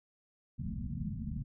white low-pass noise, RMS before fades -38 dBFS, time 0.58-1.44 s, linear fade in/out 20 ms, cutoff 240 Hz, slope 96 dB/octave, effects none

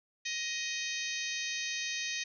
harmonic tone, 626 Hz, D#5, 10 cents sharp, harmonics 3 / 4 / 5 / 6 / 7 / 8 / 9 / 10, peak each -40 / -39 / -44 / -41 / -44 / -46 / -46 / -42 dBFS, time 0.25-2.24 s, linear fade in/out 10 ms, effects none

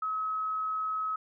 sine tone, 1281 Hz, E6, 50 cents flat, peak -29 dBFS, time 0.02-1.16 s, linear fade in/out 5 ms, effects none

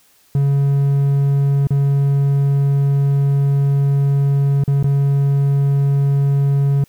triangle tone with dropouts, 139.8 Hz, C#3, 15 cents sharp, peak -10 dBFS, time 0.35-6.84 s, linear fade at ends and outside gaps 2 ms, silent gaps 1.671-1.706 / 4.638-4.678 / 4.828-4.842 s, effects white hiss -54 dBFS RMS until 6.88 s

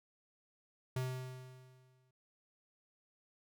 square tone with exponential decay, 128.6 Hz, C3, 30 cents flat, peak -34 dBFS, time 0.96-2.11 s, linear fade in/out 5 ms, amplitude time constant 250 ms, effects none

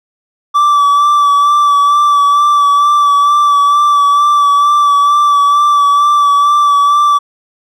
triangle tone with vibrato, 1159 Hz, D6, 23 cents flat, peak -4 dBFS, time 0.54-7.19 s, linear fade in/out 20 ms, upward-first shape sine, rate 2.2 Hz, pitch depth 25 cents each way, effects none

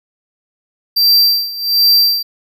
square tone with tremolo, 4700 Hz, D8, 1 cent sharp, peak -7 dBFS, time 0.96-2.23 s, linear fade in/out 10 ms, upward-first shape sine, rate 1.3 Hz, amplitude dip 85%, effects none

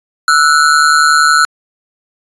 square ring-modulated tone, 1396.9 Hz, F6, in tune, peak -4 dBFS, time 0.28-1.45 s, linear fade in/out 0 ms, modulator 75.3 Hz, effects resampled to 22050 Hz

